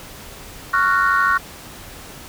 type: chord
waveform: sine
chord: Gb major seventh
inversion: second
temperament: just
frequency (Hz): 1110 / 1387.5 / 1480 / 1850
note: Db6 / F6 / Gb6 / Bb6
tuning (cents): +2 / -12 / 0 / -14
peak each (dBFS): -17 / -19 / -18 / -23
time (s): 0.73-1.38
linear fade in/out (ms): 10
effects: tanh soft clip ceiling -6 dBFS + pink hiss -38 dBFS RMS until 2.28 s